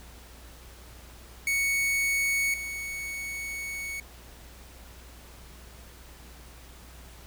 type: tone pair in turn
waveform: 45% pulse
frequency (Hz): 2222 / 2222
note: C#7 / C#7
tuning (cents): +4 / +4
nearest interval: unison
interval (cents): 0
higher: neither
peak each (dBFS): -24 / -33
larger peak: first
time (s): 1.47-2.54 / 2.54-4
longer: second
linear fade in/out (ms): 2
effects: added 60 Hz sine -48 dBFS peak until 7.26 s + pink hiss -51 dBFS RMS until 7.26 s